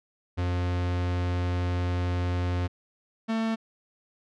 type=tone pair in turn; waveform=45% pulse; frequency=88.9 / 224 Hz; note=F2 / A3; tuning=+31 / +31 cents; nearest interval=octave + major third; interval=1600 cents; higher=second; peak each=-25 dBFS; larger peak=neither; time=0.37-2.68 / 3.28-3.56 s; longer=first; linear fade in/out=20 ms; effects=low-pass 4000 Hz 12 dB/octave